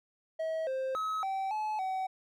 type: tone with pitch steps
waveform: triangle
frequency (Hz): 642 / 526 / 1281 / 772 / 858 / 757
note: E5 / C5 / E6 / G5 / A5 / F#5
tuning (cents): -46 / +9 / -50 / -27 / -44 / +39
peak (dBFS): -29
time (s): 0.39-2.07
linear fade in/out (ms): 10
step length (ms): 280
effects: none